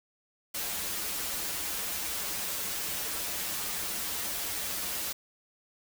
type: noise with comb filter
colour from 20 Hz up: white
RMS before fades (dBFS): -34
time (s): 0.54-5.13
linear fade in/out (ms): 10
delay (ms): 7.8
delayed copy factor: -0.7
effects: none